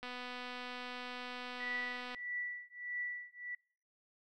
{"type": "click train", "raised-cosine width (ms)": 0.3, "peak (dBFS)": -29, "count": 526, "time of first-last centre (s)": [0.03, 2.147], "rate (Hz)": 248}
{"type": "tone with tremolo", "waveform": "sine", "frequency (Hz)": 1959, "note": "B6", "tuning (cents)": -15, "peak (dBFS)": -35, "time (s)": [1.6, 3.55], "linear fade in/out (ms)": 5, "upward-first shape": "triangle", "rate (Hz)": 1.6, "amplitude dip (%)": 100}
{"effects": ["noise-tail reverb RT60 0.5 s tail -25 dB re dry"]}